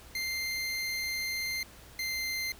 25% pulse tone pair in turn, 2093 / 2084 Hz, C7 / C7, 0 / -7 cents, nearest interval unison, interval 7 cents, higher first, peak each -28 dBFS, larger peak neither, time 0.15-1.63 / 1.99-2.52 s, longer first, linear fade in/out 2 ms, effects added 60 Hz sine -55 dBFS peak until 2.59 s + pink hiss -53 dBFS RMS until 2.59 s

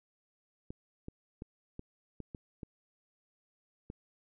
clicks, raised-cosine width 3 ms, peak -29 dBFS, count 8, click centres 0.705 / 1.084 / 1.421 / 1.794 / 2.203 / 2.348 / 2.632 / 3.901 s, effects none

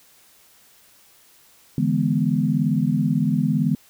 sine chord, E dominant seventh, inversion third, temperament equal, 146.83 / 164.81 / 207.7 / 246.9 Hz, D3 / E3 / G#3 / B3, 0 / 0 / 0 / 0 cents, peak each -23 dBFS, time 1.78-3.75 s, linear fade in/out 2 ms, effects white hiss -54 dBFS RMS until 3.89 s

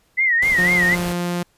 sine tone with vibrato, 1981 Hz, B6, 5 cents sharp, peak -14 dBFS, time 0.17-0.96 s, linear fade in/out 20 ms, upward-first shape sine, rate 4 Hz, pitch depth 130 cents each way
pink noise, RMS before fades -31 dBFS, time 0.42-1.13 s, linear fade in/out 5 ms
sawtooth tone with pitch glide, 177.9 to 175.35 Hz, F3 to F3, +32 to +7 cents, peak -17 dBFS, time 0.58-1.43 s, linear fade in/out 5 ms, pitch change -25 cents, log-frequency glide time 0.77-1.01 s
effects pink hiss -61 dBFS RMS until 1.57 s + resampled to 32000 Hz

